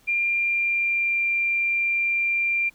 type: tone with pitch glide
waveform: sine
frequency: 2392 to 2377 Hz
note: D7 to D7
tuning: +31 to +20 cents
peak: -20 dBFS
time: 0.07-2.7 s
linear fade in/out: 20 ms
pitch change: -11 cents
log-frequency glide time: 0.19-1.27 s
effects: pink hiss -58 dBFS RMS until 2.74 s